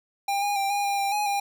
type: tone with pitch steps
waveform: square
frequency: 799 / 816 / 789 / 812 / 802 / 794 / 833 / 804 Hz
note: G5 / G#5 / G5 / G#5 / G5 / G5 / G#5 / G5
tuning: +33 / -31 / +11 / -39 / +39 / +22 / +5 / +44 cents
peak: -24 dBFS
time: 0.28-1.4 s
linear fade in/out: 5 ms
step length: 140 ms
effects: none